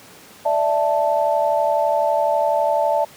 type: chord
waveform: sine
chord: D suspended second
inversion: none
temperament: equal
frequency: 587.3 / 659.3 / 880 Hz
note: D5 / E5 / A5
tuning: 0 / 0 / 0 cents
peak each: -20 dBFS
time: 0.45-3.05 s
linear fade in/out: 10 ms
effects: pink hiss -44 dBFS RMS until 3.16 s + high-pass 150 Hz 12 dB/octave